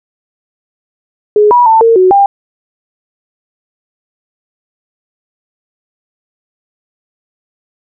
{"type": "tone with pitch steps", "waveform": "sine", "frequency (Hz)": [419.1, 971, 892, 457.3, 370.8, 798], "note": ["G#4", "B5", "A5", "A#4", "F#4", "G5"], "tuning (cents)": [16, -30, 23, -33, 4, 31], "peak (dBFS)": -3, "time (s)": [1.36, 2.26], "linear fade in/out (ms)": 2, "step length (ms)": 150, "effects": []}